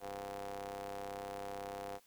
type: ring-modulated tone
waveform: sawtooth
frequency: 98 Hz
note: G2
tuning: in tune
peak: -35 dBFS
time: 0-2 s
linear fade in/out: 50 ms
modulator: 605 Hz
effects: white hiss -68 dBFS RMS until 2.06 s